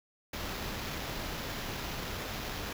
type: noise with sample-and-hold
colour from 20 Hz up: pink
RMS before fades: -38 dBFS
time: 0.33-2.73 s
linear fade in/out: 5 ms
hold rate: 8820 Hz
effects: none